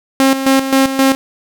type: tone with tremolo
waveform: sawtooth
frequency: 268.3 Hz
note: C4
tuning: 44 cents sharp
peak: -4 dBFS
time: 0.2-1.15 s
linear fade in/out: 0 ms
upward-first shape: square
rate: 3.8 Hz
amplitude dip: 65%
effects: none